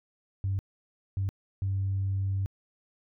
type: tone bursts at uneven times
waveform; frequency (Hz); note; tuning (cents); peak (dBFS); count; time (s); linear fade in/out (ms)
sine; 97.1; G2; -16; -25; 3; 0.44-0.59 / 1.17-1.29 / 1.62-2.46; 0
effects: tanh soft clip ceiling -22 dBFS